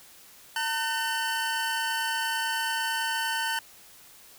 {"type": "tone pair together", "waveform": "25% pulse", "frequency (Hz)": [903.2, 1515], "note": ["A5", "F#6"], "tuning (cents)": [45, 40], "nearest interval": "major sixth", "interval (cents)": 895, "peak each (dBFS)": [-26, -26], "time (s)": [0.56, 3.59], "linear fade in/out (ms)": 2, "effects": ["white hiss -52 dBFS RMS until 4.38 s"]}